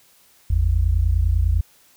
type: tone pair together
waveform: sine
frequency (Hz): 53.3 / 83.3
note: G#1 / E2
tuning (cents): +46 / +19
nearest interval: minor sixth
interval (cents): 773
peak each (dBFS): -18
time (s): 0.5-1.61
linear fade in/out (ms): 5
effects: white hiss -55 dBFS RMS until 1.96 s